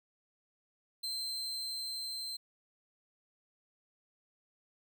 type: tone with level ramp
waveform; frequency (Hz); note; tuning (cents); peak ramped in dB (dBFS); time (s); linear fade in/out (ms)
40% pulse; 4116; C8; -29; -34 to -37; 1.03-2.37; 10
effects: none